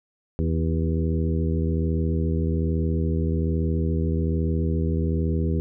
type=harmonic tone with a mistuned harmonic; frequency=81.2 Hz; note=E2; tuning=26 cents flat; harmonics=1 / 2 / 3 / 4 / 5 / 6; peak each=-23 / -26 / -30 / -33 / -32 / -36 dBFS; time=0.39-5.6 s; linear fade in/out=0 ms; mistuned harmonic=5; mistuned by=-31 cents; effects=none